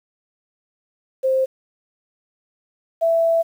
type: tone pair in turn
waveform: sine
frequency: 526 / 662.7 Hz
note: C5 / E5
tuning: +9 / +9 cents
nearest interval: major third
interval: 400 cents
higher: second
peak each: -15 / -14 dBFS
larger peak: second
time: 1.23-1.46 / 3.01-3.43 s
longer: second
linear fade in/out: 20 ms
effects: 8-bit